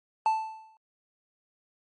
triangle tone with exponential decay, 880 Hz, A5, in tune, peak -17 dBFS, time 0.26-0.77 s, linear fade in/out 1 ms, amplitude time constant 110 ms, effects MP3 48 kbps

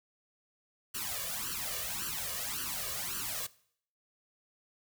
white noise with flanger, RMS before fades -37 dBFS, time 0.94-3.47 s, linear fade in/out 10 ms, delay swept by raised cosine 0.67 to 1.77 ms, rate 1.8 Hz, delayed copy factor +1, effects noise-tail reverb RT60 0.6 s tail -20 dB re dry

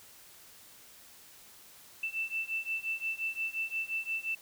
sine beating tone pair, 2658 / 2663.7 Hz, E7 / E7, +14 / +17 cents, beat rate 5.7 Hz, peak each -36 / -35 dBFS, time 2.03-4.35 s, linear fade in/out 5 ms, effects white hiss -55 dBFS RMS until 4.41 s

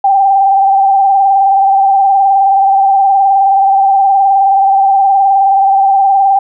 sine tone with vibrato, 784 Hz, G5, in tune, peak -5 dBFS, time 0.04-6.39 s, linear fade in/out 5 ms, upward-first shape sine, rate 19 Hz, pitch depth 38 cents each way, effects none

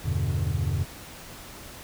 triangle chord, E minor seventh, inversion none, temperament equal, 82.41 / 98 / 123.47 / 146.83 Hz, E2 / G2 / B2 / D3, 0 / 0 / 0 / 0 cents, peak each -26 / -26 / -28 / -28 dBFS, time 0.04-0.85 s, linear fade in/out 20 ms, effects tanh soft clip ceiling -14 dBFS + pink hiss -43 dBFS RMS until 1.83 s

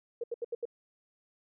sine tone bursts, 471.1 Hz, A#4, 18 cents sharp, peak -31 dBFS, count 5, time 0.21-0.654 s, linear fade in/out 5 ms, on 28 ms, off 76 ms, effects none

